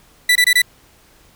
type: tone bursts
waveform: 30% pulse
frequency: 1975.5 Hz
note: B6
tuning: in tune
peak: -7 dBFS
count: 4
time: 0.29-0.619 s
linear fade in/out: 5 ms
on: 65 ms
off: 23 ms
effects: pink hiss -51 dBFS RMS until 1.35 s